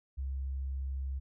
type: tone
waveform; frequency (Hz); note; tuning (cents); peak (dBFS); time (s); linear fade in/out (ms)
sine; 67.1; C2; +44; -33; 0.17-1.2; 20
effects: none